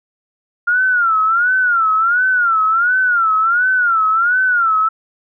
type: tone with vibrato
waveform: sine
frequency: 1396.9 Hz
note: F6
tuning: in tune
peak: -11 dBFS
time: 0.67-4.89 s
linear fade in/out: 10 ms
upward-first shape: sine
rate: 1.4 Hz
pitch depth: 150 cents each way
effects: none